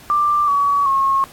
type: tone with pitch steps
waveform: sine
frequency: 1182 / 1133.2 / 1086.4 Hz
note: D6 / C#6 / C#6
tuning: +11 / +38 / -35 cents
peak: -13 dBFS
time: 0.1-1.24 s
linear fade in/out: 0 ms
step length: 380 ms
effects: pink hiss -43 dBFS RMS until 1.32 s + AAC 64 kbps